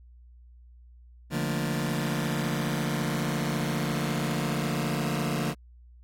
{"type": "chord", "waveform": "sawtooth", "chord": "Bb major seventh", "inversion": "first", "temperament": "just", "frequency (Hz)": [145.68, 174.81, 218.5, 233.1], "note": ["D3", "F3", "A3", "Bb3"], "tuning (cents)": [-14, 2, -12, 0], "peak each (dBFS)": [-26, -28, -30, -30], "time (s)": [1.3, 5.55], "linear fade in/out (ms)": 50, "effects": ["added 60 Hz sine -49 dBFS peak until 6.03 s", "AAC 48 kbps"]}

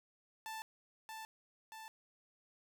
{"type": "tone with echo", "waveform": "sawtooth", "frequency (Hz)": 882, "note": "A5", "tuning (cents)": 4, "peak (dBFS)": -39, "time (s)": [0.46, 0.62], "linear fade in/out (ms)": 0, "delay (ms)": 630, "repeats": 2, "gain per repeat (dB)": -3, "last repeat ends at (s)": 1.88, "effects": []}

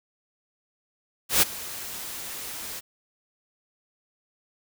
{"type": "noise with ADSR envelope", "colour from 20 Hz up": "white", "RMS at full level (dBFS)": -17, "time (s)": [1.29, 2.81], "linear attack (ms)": 130, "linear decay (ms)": 19, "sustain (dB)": -19, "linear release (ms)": 26, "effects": []}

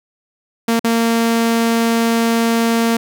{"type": "tone with dropouts", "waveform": "sawtooth", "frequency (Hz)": 229.9, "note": "A#3", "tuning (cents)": -24, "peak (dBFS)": -9, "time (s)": [0.68, 2.97], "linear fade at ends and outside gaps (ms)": 5, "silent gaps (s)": [0.795, 0.843], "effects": []}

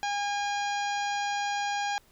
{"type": "harmonic tone with a mistuned harmonic", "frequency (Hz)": 814, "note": "G#5", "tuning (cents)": -35, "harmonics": [1, 2, 3, 4, 5, 6, 7, 8], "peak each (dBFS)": [-29, -35, -39, -41, -43, -45, -46, -47], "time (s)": [0.03, 1.98], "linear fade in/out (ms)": 0, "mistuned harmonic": 8, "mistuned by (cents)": 61, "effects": ["pink hiss -62 dBFS RMS until 2.11 s"]}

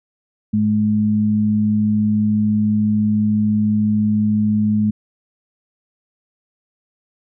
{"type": "tone pair together", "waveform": "sine", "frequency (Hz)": [106, 212], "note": ["G#2", "G#3"], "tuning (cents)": [36, 36], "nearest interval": "octave", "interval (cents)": 1200, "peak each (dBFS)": [-22, -14], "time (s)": [0.53, 4.91], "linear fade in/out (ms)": 10, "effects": []}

